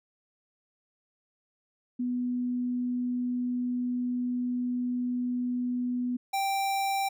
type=tone pair in turn; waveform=sine / square; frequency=246.9 / 783.9 Hz; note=B3 / G5; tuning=0 / 0 cents; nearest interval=octave + minor sixth; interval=2000 cents; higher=second; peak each=-27 dBFS; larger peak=neither; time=1.99-6.17 / 6.33-7.09 s; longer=first; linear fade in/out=10 ms; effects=none